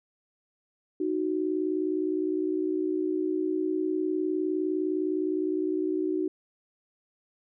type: tone pair together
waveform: sine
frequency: 311.1 / 370.8 Hz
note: D#4 / F#4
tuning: 0 / +4 cents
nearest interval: minor third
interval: 304 cents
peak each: -28 dBFS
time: 1-6.28 s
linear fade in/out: 5 ms
effects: none